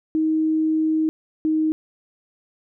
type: tone pair in turn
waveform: sine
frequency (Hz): 315 / 313.3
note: D#4 / D#4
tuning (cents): +21 / +12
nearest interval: unison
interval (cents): 9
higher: first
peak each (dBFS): -17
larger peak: neither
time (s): 0.15-1.09 / 1.45-1.72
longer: first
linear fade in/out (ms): 0
effects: none